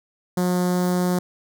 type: tone with notch filter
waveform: sawtooth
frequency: 179.8 Hz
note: F#3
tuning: 49 cents flat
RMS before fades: -21 dBFS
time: 0.37-1.19 s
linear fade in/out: 5 ms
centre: 2600 Hz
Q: 0.66
effects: none